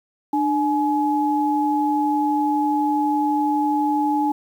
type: tone pair together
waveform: sine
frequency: 298 / 845 Hz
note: D4 / G#5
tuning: +25 / +30 cents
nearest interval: octave + tritone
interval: 1805 cents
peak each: -20 dBFS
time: 0.33-4.32 s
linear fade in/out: 5 ms
effects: 8-bit